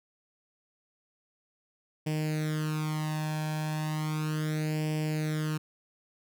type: tone with flanger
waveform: sawtooth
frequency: 154.4 Hz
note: D#3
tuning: 13 cents flat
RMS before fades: -31 dBFS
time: 2.06-5.58 s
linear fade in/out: 10 ms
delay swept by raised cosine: 0.38 to 1.22 ms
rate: 0.35 Hz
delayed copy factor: +0.8
effects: none